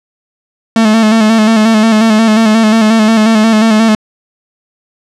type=tone with vibrato; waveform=45% pulse; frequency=220 Hz; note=A3; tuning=in tune; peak=-5 dBFS; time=0.76-3.95 s; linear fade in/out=2 ms; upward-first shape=square; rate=5.6 Hz; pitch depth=42 cents each way; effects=low-pass 7000 Hz 12 dB/octave